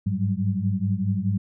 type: tone cluster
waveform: sine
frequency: 100.2 / 105 / 185 / 196.5 Hz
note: G2 / G#2 / F#3 / G3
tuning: +38 / +19 / 0 / +4 cents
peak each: -27 dBFS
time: 0.06-1.38 s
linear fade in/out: 10 ms
effects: none